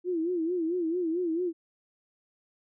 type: tone with vibrato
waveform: sine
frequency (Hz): 341.3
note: F4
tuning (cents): -40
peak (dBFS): -26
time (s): 0.04-1.53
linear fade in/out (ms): 50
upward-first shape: sine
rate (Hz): 4.5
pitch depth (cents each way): 120
effects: none